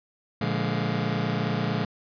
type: chord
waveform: sawtooth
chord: Bb dominant seventh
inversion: none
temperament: just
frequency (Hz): 116.54 / 145.68 / 174.81 / 209.8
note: Bb2 / D3 / F3 / Ab3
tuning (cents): 0 / -14 / +2 / +18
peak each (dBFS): -26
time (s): 0.41-1.85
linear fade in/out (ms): 5
effects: resampled to 11025 Hz